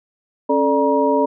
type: tone cluster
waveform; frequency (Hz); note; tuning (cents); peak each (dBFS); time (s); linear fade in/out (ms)
sine; 273.4 / 438.5 / 590 / 952; C#4 / A4 / D5 / A#5; -24 / -6 / +8 / +36; -19; 0.49-1.26; 10
effects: none